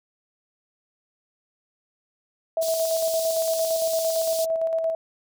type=tone with tremolo; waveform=sine; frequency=652 Hz; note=E5; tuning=19 cents flat; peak=-20 dBFS; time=2.57-4.95 s; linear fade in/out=2 ms; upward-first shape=square; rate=8.8 Hz; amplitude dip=35%
type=high-pass noise; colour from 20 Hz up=pink; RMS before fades=-32 dBFS; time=2.61-4.46 s; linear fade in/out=20 ms; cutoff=4200 Hz; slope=24 dB/octave
effects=none

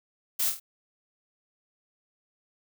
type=noise with echo; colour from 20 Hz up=blue; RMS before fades=-27 dBFS; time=0.39-0.5 s; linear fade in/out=10 ms; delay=25 ms; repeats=4; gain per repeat=-5 dB; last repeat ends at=0.6 s; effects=none

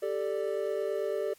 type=chord; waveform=triangle; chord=G suspended second; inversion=none; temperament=just; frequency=392 / 441 / 588 Hz; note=G4 / A4 / D5; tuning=0 / +4 / +2 cents; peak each=-31 dBFS; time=0.02-1.34 s; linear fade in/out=10 ms; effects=white hiss -60 dBFS RMS until 1.38 s + MP3 64 kbps

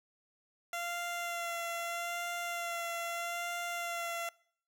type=tone with vibrato; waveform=15% pulse; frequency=688 Hz; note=F5; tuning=26 cents flat; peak=-29 dBFS; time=0.73-4.29 s; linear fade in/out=2 ms; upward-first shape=sine; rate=0.79 Hz; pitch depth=18 cents each way; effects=noise-tail reverb RT60 0.6 s tail -24 dB re dry

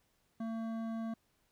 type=tone with hard clipping; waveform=triangle; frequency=225.6 Hz; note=A3; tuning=44 cents sharp; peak=-38 dBFS; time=0.4-1.14 s; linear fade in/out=5 ms; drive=15 dB; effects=pink hiss -75 dBFS RMS until 1.51 s

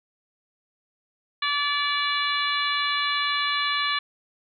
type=harmonic tone; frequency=578 Hz; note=D5; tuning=28 cents flat; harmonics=2 / 3 / 4 / 5 / 6 / 7; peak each=-27 / -29 / -30 / -32 / -30 / -31 dBFS; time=1.42-3.99 s; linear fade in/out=5 ms; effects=none

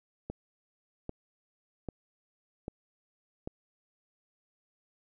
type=click train; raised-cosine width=2 ms; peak=-23 dBFS; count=5; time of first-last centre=0.3-3.475 s; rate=1.26 Hz; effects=none

